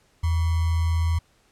sine tone with sample-and-hold, 82.41 Hz, E2, in tune, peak -19 dBFS, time 0.23-1.19 s, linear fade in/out 10 ms, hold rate 1050 Hz, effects pink hiss -62 dBFS RMS until 1.51 s + low-pass 10000 Hz 12 dB/octave

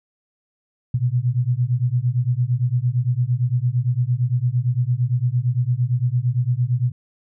sine beating tone pair, 119.1 / 127.9 Hz, A#2 / C3, +38 / -39 cents, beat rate 8.8 Hz, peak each -20 dBFS, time 0.94-6.92 s, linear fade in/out 5 ms, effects none

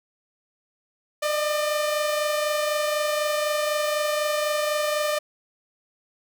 sawtooth tone pair together, 598.3 / 622.3 Hz, D5 / D#5, +32 / 0 cents, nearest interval minor second, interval 68 cents, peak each -19 / -28 dBFS, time 1.22-5.19 s, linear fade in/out 10 ms, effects none

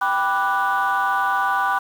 sine chord, G major seventh, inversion none, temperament equal, 784 / 987.8 / 1174.7 / 1480 Hz, G5 / B5 / D6 / F#6, 0 / 0 / 0 / 0 cents, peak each -22 dBFS, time 0.01-1.79 s, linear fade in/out 10 ms, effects tanh soft clip ceiling -12 dBFS + 7-bit

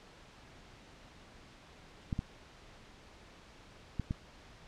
clicks, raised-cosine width 5 ms, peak -21 dBFS, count 4, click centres 2.128 / 2.191 / 3.997 / 4.109 s, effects pink hiss -56 dBFS RMS until 4.67 s + low-pass 5000 Hz 12 dB/octave

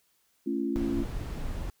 sine chord, A augmented, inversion none, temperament equal with one note detuned, 220 / 277.2 / 341.4 Hz, A3 / C#4 / E#4, 0 / 0 / -39 cents, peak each -33 / -30 / -32 dBFS, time 0.46-1.04 s, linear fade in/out 10 ms
brown noise, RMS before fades -34 dBFS, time 0.76-1.7 s, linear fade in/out 0 ms
effects white hiss -70 dBFS RMS until 1.8 s

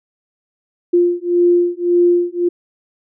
sine beating tone pair, 349.2 / 351 Hz, F4 / F4, 0 / +9 cents, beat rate 1.8 Hz, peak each -14 dBFS, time 0.93-2.49 s, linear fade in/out 10 ms, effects none

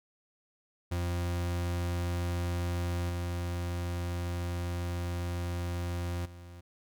40% pulse tone with level steps, 87.31 Hz, F2, in tune, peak -29 / -31 / -45 dBFS, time 0.91-6.61 s, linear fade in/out 10 ms, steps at 3.09 / 6.25 s, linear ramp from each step 10 ms, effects none

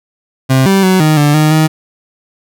30% pulse tone with pitch steps, 131.9 / 194.1 / 187 / 154.8 / 146.8 / 153.7 / 156.8 Hz, C3 / G3 / F#3 / D#3 / D3 / D#3 / D#3, +14 / -17 / +19 / -9 / 0 / -21 / +14 cents, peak -4 dBFS, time 0.49-1.68 s, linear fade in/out 20 ms, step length 170 ms, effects none

